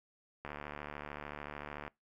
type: click train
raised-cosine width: 0.5 ms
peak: -27 dBFS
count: 106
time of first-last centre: 0.45-1.879 s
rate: 73.5 Hz
effects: noise-tail reverb RT60 0.2 s tail -24 dB re dry